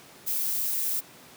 violet noise, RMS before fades -28 dBFS, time 0.26-1.01 s, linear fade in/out 20 ms, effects pink hiss -50 dBFS RMS until 1.36 s + high-pass 150 Hz 12 dB/octave

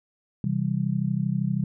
sine chord, C major, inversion none, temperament just, 130.81 / 163.52 / 196.22 Hz, C3 / E3 / G3, 0 / -14 / +2 cents, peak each -27 dBFS, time 0.44-1.64 s, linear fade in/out 2 ms, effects none

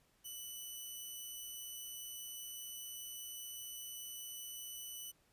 5% pulse tone, 2979 Hz, F#7, 11 cents sharp, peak -36 dBFS, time 0.24-5.12 s, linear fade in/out 20 ms, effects pink hiss -73 dBFS RMS until 5.32 s + resampled to 32000 Hz

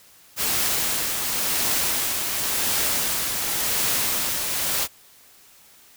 white noise with tremolo, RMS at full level -22 dBFS, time 0.36-4.88 s, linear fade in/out 50 ms, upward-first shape triangle, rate 0.92 Hz, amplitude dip 40%, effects white hiss -52 dBFS RMS until 5.96 s

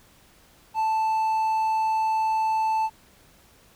triangle tone, 880 Hz, A5, in tune, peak -19 dBFS, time 0.74-2.9 s, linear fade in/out 50 ms, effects pink hiss -56 dBFS RMS until 3.75 s

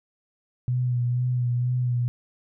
sine tone with vibrato, 123.47 Hz, B2, in tune, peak -21 dBFS, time 0.68-2.08 s, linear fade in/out 0 ms, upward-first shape sine, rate 2.1 Hz, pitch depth 29 cents each way, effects none

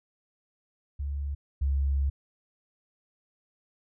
sine tone pair in turn, 70.8 / 69.06 Hz, C#2 / C#2, +37 / -6 cents, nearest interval unison, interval 43 cents, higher first, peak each -29 / -23 dBFS, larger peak second, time 0.99-1.35 / 1.61-2.1 s, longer second, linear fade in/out 10 ms, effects none

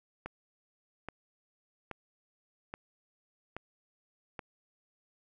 click train, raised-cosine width 0.5 ms, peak -24 dBFS, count 6, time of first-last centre 0.26-4.392 s, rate 1.21 Hz, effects none

